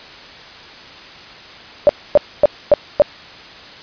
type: tone bursts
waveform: sine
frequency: 587.3 Hz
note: D5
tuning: in tune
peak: -4 dBFS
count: 5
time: 1.87-3.02 s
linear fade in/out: 0 ms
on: 22 ms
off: 260 ms
effects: white hiss -37 dBFS RMS until 3.82 s + resampled to 11025 Hz